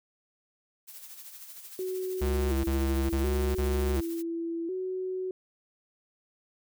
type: noise with tremolo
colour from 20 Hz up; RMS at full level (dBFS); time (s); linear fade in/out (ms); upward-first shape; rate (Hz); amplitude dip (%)
blue; -44; 0.87-4.23; 20; sine; 13; 50
type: tone with vibrato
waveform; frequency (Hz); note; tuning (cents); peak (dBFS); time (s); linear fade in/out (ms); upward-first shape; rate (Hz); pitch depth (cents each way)
sine; 352.4; F4; +16; -30; 1.79-5.31; 2; square; 0.69; 94
type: tone bursts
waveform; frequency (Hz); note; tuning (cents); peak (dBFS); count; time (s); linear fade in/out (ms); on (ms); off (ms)
square; 69.3; C#2; 0; -27; 4; 2.21-4.008; 10; 430; 26
effects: none